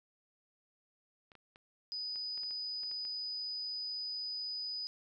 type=clicks; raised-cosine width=0.3 ms; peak=-40 dBFS; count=10; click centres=1.318 / 1.353 / 1.559 / 2.158 / 2.377 / 2.434 / 2.509 / 2.834 / 2.914 / 3.051 s
type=tone; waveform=sine; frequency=4978 Hz; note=D#8; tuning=in tune; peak=-37 dBFS; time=1.92-4.87 s; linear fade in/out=0 ms
effects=none